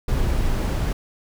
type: noise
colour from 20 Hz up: brown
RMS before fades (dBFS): -21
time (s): 0.08-0.93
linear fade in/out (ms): 5
effects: none